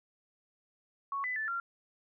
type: tone with pitch steps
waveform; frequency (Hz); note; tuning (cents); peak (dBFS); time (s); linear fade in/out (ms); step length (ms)
sine; 1110 / 2001 / 1754 / 1380; C#6 / B6 / A6 / F6; +2 / +22 / -6 / -21; -32; 1.12-1.6; 2; 120
effects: none